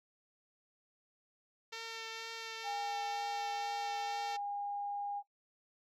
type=tone with vibrato; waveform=5% pulse; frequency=451.9 Hz; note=A4; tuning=46 cents sharp; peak=-30 dBFS; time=1.72-4.37 s; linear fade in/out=10 ms; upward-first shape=triangle; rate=2.1 Hz; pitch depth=15 cents each way
type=tone; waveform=sine; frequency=812 Hz; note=G#5; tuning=39 cents flat; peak=-36 dBFS; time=2.63-5.23 s; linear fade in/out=50 ms
effects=noise-tail reverb RT60 0.1 s tail -19 dB re dry + low-pass 7000 Hz 12 dB/octave